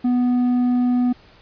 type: tone with low-pass filter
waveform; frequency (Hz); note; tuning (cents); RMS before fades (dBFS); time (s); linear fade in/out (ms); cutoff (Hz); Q
square; 246.9; B3; 0; -18; 0.04-1.13; 10; 520; 0.56
effects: pink hiss -50 dBFS RMS until 1.41 s + resampled to 11025 Hz